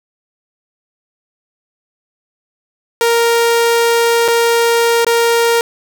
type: tone with dropouts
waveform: sawtooth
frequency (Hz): 466.2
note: A#4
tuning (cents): 0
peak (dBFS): -6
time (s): 3.01-5.61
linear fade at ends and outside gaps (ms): 1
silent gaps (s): 4.28-4.284 / 5.047-5.066
effects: none